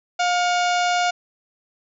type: harmonic tone with a mistuned harmonic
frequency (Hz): 710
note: F5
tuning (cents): +28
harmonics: 1 / 2 / 3 / 4 / 5 / 6 / 7 / 8 / 9 / 10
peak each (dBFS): -19 / -25 / -29 / -31 / -33 / -35 / -36 / -37 / -38 / -39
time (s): 0.19-1.11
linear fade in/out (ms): 10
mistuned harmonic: 3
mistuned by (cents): +80
effects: none